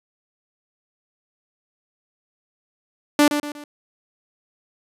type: tone with echo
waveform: sawtooth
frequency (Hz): 293.7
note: D4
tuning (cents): 0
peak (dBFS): -8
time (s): 3.19-3.28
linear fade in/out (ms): 2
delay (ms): 120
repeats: 3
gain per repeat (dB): -8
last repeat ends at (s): 3.64
effects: resampled to 32000 Hz